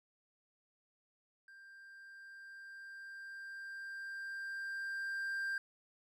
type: tone with level ramp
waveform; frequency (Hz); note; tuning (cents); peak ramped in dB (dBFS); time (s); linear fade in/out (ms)
triangle; 1586; G6; +20; -53 to -33; 1.48-5.58; 2
effects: none